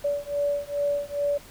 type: beating tone pair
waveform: sine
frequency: 574 / 576.4 Hz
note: D5 / D5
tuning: -40 / -33 cents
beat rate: 2.4 Hz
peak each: -27 / -27 dBFS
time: 0.04-1.38 s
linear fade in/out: 10 ms
effects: pink hiss -48 dBFS RMS until 1.5 s